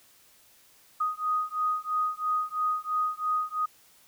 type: beating tone pair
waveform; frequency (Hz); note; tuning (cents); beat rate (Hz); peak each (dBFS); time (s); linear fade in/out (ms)
sine; 1244.5 / 1247.5; D#6 / D#6; 0 / +4; 3; -29; 1-3.66; 10
effects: white hiss -59 dBFS RMS until 4.07 s